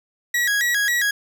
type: tone with vibrato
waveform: 40% pulse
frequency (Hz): 1784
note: A6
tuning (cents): +23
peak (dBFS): -17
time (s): 0.34-1.11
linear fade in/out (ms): 5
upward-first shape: square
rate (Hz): 3.7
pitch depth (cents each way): 130
effects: none